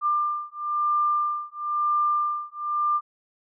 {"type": "beating tone pair", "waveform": "sine", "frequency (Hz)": [1193, 1194], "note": ["D6", "D6"], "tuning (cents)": [27, 28], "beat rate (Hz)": 1, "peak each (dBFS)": -25, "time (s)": [0.01, 3.01], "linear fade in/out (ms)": 50, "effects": []}